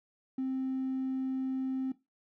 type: tone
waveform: triangle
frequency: 262.7 Hz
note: C4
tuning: 7 cents sharp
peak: -27 dBFS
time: 0.38-1.92 s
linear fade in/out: 5 ms
effects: noise-tail reverb RT60 0.2 s tail -18 dB re dry + tanh soft clip ceiling -27 dBFS